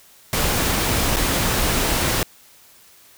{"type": "noise with dropouts", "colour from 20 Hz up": "pink", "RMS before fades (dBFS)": -20, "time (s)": [0.33, 2.23], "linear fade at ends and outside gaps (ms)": 1, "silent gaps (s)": [1.162, 1.167], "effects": ["white hiss -50 dBFS RMS until 3.17 s"]}